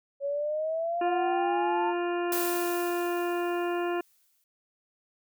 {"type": "exponential sweep", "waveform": "sine", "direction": "up", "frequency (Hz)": [554.4, 907], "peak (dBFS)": -27, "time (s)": [0.2, 1.94], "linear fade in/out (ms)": 50}
{"type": "harmonic tone", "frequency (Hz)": 349.2, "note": "F4", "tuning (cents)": 0, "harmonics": [1, 2, 3, 4, 5, 7, 8], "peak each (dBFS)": [-28, -34, -38, -40, -42, -45, -46], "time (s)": [1.01, 4.01], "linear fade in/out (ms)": 5}
{"type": "noise with exponential decay", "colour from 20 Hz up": "blue", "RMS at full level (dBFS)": -31, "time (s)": [2.32, 4.44], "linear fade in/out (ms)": 2, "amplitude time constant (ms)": 460}
{"effects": []}